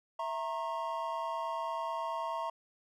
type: chord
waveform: triangle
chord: A# diminished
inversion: second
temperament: equal with one note detuned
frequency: 659.3 / 932.3 / 1081.5 Hz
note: E5 / A#5 / C#6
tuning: 0 / 0 / -43 cents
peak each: -37 / -35 / -37 dBFS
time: 0.19-2.5 s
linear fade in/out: 5 ms
effects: none